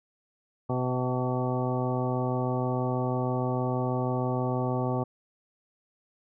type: harmonic tone with a mistuned harmonic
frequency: 126.3 Hz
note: B2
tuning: 39 cents sharp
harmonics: 1 / 2 / 3 / 4 / 5 / 6 / 7 / 9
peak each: -29 / -32 / -34 / -35 / -36 / -37 / -37 / -39 dBFS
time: 0.69-5.04 s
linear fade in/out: 10 ms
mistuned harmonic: 5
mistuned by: +17 cents
effects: none